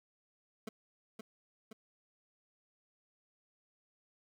25% pulse tone with echo, 220 Hz, A3, in tune, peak -36 dBFS, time 0.67-0.69 s, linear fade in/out 5 ms, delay 520 ms, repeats 2, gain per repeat -4 dB, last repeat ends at 1.73 s, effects none

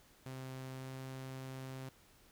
sawtooth tone with pitch glide, 130.9 to 131.73 Hz, C3 to C3, +1 to +12 cents, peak -40 dBFS, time 0.26-1.89 s, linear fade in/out 0 ms, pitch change +11 cents, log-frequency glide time 0.75-0.94 s, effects pink hiss -65 dBFS RMS until 2.31 s

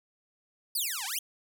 5% pulse exponential two-way sweep, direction down then up, 5100 to 743 to 3409 Hz, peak -21 dBFS, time 0.75-1.19 s, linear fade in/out 5 ms, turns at 1.05 s, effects none

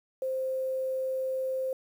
sine tone with quantisation, 523.3 Hz, C5, in tune, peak -28 dBFS, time 0.22-1.73 s, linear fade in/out 2 ms, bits 9, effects none

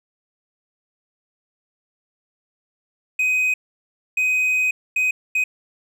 triangle tone bursts at uneven times, 2511 Hz, D#7, 15 cents sharp, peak -15 dBFS, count 4, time 3.19-3.54 / 4.17-4.71 / 4.96-5.11 / 5.35-5.44 s, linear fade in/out 5 ms, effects none

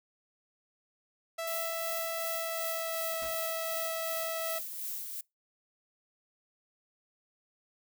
sawtooth tone with pitch glide, 660 to 653.2 Hz, E5 to E5, +2 to -16 cents, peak -30 dBFS, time 1.38-4.59 s, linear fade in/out 10 ms, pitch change -18 cents, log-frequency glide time 2.27-3.17 s
violet noise with tremolo, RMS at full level -37 dBFS, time 1.47-5.21 s, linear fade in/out 5 ms, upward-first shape sine, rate 2.7 Hz, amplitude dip 40%
pink noise with exponential decay, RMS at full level -44 dBFS, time 3.22-3.47 s, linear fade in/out 1 ms, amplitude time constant 54 ms
effects noise-tail reverb RT60 0.2 s tail -24 dB re dry

